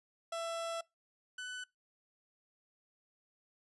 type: tone pair in turn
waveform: 30% pulse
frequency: 667 / 1497.4 Hz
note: E5 / F#6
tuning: +20 / +20 cents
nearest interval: octave + major second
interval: 1400 cents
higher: second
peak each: -34 / -38 dBFS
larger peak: first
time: 0.32-0.81 / 1.38-1.64 s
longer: first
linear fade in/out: 5 ms
effects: noise-tail reverb RT60 0.2 s tail -23 dB re dry + resampled to 24000 Hz